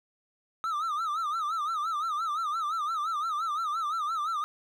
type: tone with vibrato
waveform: triangle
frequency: 1260 Hz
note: D#6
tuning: 21 cents sharp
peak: -26 dBFS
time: 0.64-4.44 s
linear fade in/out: 0 ms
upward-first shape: sine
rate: 5.8 Hz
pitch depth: 130 cents each way
effects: none